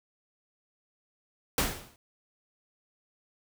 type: noise with exponential decay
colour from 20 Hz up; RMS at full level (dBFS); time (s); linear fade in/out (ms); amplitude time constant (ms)
pink; -23; 1.58-1.96; 1; 82
effects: none